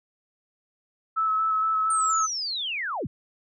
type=tone with vibrato; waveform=sine; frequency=1300 Hz; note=E6; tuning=24 cents flat; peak=-21 dBFS; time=1.16-2.27 s; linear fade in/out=20 ms; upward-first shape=square; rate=4.3 Hz; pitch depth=14 cents each way
type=linear sweep; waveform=sine; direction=down; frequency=8870 to 65.7 Hz; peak=-27 dBFS; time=1.9-3.07 s; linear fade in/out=5 ms
effects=none